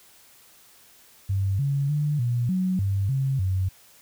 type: tone with pitch steps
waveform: sine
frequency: 97.3 / 139.9 / 148.3 / 120.6 / 185.5 / 98.3 / 134.8 / 93.9 Hz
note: G2 / C#3 / D3 / B2 / F#3 / G2 / C#3 / F#2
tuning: -12 / +16 / +17 / -41 / +5 / +5 / -48 / +26 cents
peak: -21 dBFS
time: 1.29-3.69 s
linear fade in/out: 10 ms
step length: 300 ms
effects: white hiss -54 dBFS RMS until 4.01 s